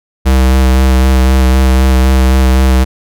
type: tone with vibrato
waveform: square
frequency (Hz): 65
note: C2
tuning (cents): -11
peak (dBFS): -6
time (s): 0.25-2.85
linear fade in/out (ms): 20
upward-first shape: sine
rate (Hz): 3.9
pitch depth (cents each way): 20
effects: none